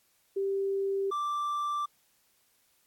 sine / triangle tone pair in turn, 392 / 1174.7 Hz, G4 / D6, 0 / 0 cents, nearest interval octave + perfect fifth, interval 1900 cents, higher second, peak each -27 dBFS, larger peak neither, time 0.36-1.11 / 1.11-1.86 s, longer neither, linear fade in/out 10 ms, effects white hiss -69 dBFS RMS until 2.86 s + AAC 64 kbps

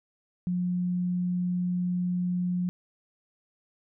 sine tone, 178.9 Hz, F3, 42 cents sharp, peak -25 dBFS, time 0.47-2.69 s, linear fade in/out 0 ms, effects none

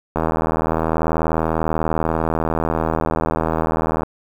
click train, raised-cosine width 1 ms, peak -5 dBFS, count 312, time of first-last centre 0.16-4.033 s, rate 80.3 Hz, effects 7-bit

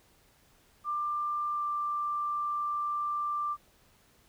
sine tone with pitch glide, 1188 to 1181.2 Hz, D6 to D6, +20 to +10 cents, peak -29 dBFS, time 0.84-3.57 s, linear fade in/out 50 ms, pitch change -10 cents, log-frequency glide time 1.53-1.63 s, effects pink hiss -64 dBFS RMS until 4.28 s

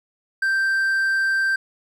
triangle tone, 1568 Hz, G6, in tune, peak -16 dBFS, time 0.42-1.56 s, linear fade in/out 5 ms, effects none

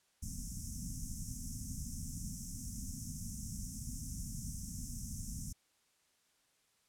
pink band-stop noise, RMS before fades -42 dBFS, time 0.22-5.53 s, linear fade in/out 10 ms, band 260 to 5500 Hz, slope 96 dB/octave, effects white hiss -74 dBFS RMS until 6.88 s + low-pass 10000 Hz 12 dB/octave

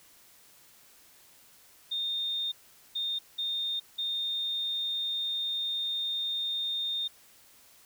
sine tone bursts at uneven times, 3650 Hz, A#7, 37 cents flat, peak -29 dBFS, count 4, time 1.91-2.52 / 2.95-3.19 / 3.38-3.8 / 3.98-7.08 s, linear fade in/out 10 ms, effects white hiss -58 dBFS RMS until 7.85 s

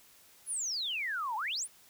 sine exponential two-way sweep, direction down then up, 11175 to 834 to 11175 Hz, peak -32 dBFS, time 0.46-1.68 s, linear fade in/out 50 ms, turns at 1.36 s, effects white hiss -60 dBFS RMS until 1.89 s

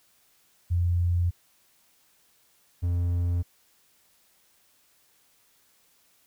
sine / triangle tone pair in turn, 87.31 / 87.31 Hz, F2 / F2, 0 / 0 cents, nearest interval unison, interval 0 cents, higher neither, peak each -21 dBFS, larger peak neither, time 0.7-1.31 / 2.82-3.43 s, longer neither, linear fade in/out 20 ms, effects white hiss -64 dBFS RMS until 6.26 s

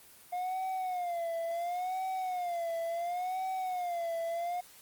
triangle tone with vibrato, 710 Hz, F5, 28 cents sharp, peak -30 dBFS, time 0.32-4.61 s, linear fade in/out 10 ms, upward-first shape sine, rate 0.71 Hz, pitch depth 110 cents each way, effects white hiss -56 dBFS RMS until 4.81 s + Opus 24 kbps

